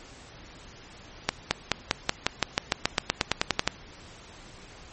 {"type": "accelerating click train", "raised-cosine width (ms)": 0.2, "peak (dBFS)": -3, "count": 18, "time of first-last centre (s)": [1.29, 3.676], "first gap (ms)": 220, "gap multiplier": 0.94, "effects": ["pink hiss -48 dBFS RMS until 4.92 s", "MP3 32 kbps"]}